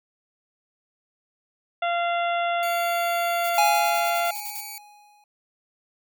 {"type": "harmonic tone", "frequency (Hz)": 690, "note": "F5", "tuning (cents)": -21, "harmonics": [1, 2, 3, 4, 5], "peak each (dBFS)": [-23, -29, -33, -35, -37], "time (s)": [1.82, 4.31], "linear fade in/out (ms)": 5}
{"type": "tone", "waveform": "5% pulse", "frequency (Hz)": 2267, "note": "C#7", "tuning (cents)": 38, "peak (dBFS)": -26, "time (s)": [2.63, 4.78], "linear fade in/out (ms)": 0}
{"type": "noise bursts", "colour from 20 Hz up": "violet", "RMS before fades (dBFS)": -35, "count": 12, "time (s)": [3.44, 4.606], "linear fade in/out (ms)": 2, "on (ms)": 55, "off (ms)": 46}
{"type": "tone with exponential decay", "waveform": "square", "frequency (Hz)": 830.6, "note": "G#5", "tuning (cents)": 0, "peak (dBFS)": -17, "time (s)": [3.58, 5.24], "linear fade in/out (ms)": 2, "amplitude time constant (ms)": 360}
{"effects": []}